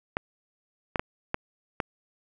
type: clicks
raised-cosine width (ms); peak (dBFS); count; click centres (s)
0.5; -11; 5; 0.169 / 0.958 / 0.995 / 1.344 / 1.802
effects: none